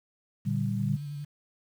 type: chord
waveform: sine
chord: G minor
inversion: first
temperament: equal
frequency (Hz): 116.54 / 146.83 / 196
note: Bb2 / D3 / G3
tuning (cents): 0 / 0 / 0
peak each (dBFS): -30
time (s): 0.45-0.97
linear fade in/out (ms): 20
type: tone with vibrato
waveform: sine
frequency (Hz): 144.9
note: D3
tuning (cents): -23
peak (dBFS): -34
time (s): 0.65-1.25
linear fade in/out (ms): 10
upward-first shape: sine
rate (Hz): 11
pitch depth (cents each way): 31
effects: 9-bit